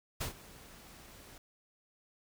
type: noise with ADSR envelope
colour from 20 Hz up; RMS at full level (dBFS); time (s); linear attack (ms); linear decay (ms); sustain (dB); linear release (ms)
pink; -35; 0.2-1.38; 15; 110; -19; 3
effects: none